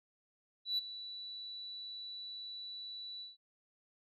sine tone with ADSR envelope, 3951 Hz, B7, in tune, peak -28 dBFS, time 0.65-3.37 s, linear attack 130 ms, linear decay 17 ms, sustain -15 dB, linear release 160 ms, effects tanh soft clip ceiling -28 dBFS

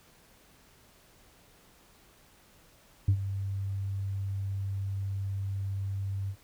sine tone with ADSR envelope, 98 Hz, G2, in tune, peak -16 dBFS, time 3.08-6.36 s, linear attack 6 ms, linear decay 74 ms, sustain -14 dB, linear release 70 ms, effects tanh soft clip ceiling -18 dBFS + pink hiss -60 dBFS RMS until 6.43 s

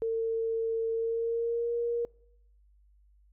sine tone with pitch glide, 452.6 to 471.5 Hz, A4 to A#4, +49 to +20 cents, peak -27 dBFS, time 0.02-2.05 s, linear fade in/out 0 ms, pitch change +71 cents, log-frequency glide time 0.91-1.73 s, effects noise-tail reverb RT60 0.8 s tail -26 dB re dry + added 50 Hz sine -59 dBFS peak until 3.32 s

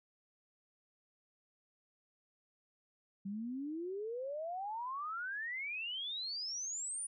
sine exponential sweep, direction up, 191 to 9680 Hz, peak -38 dBFS, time 3.25-7.07 s, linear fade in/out 10 ms, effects none

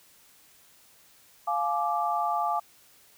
sine chord, D diminished, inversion first, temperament equal with one note detuned, 698.5 / 849 / 1174.7 Hz, F5 / Ab5 / D6, 0 / +38 / 0 cents, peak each -29 dBFS, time 1.47-2.6 s, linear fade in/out 10 ms, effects white hiss -58 dBFS RMS until 3.17 s

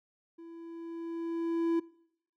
triangle tone with level ramp, 333.5 Hz, E4, 20 cents sharp, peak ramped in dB -44 to -22 dBFS, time 0.38-1.8 s, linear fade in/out 10 ms, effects noise-tail reverb RT60 0.7 s tail -22 dB re dry

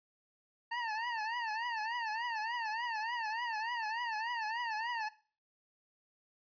25% pulse tone with vibrato, 910 Hz, A#5, 42 cents flat, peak -31 dBFS, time 0.71-5.09 s, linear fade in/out 10 ms, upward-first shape triangle, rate 3.4 Hz, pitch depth 140 cents each way, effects noise-tail reverb RT60 0.4 s tail -18 dB re dry + resampled to 11025 Hz

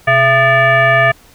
sine tone with frequency modulation, 1215 Hz, D#6, 42 cents flat, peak -7 dBFS, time 0.07-1.12 s, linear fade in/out 10 ms, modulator 544 Hz, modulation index 1.8, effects pink hiss -45 dBFS RMS until 1.34 s

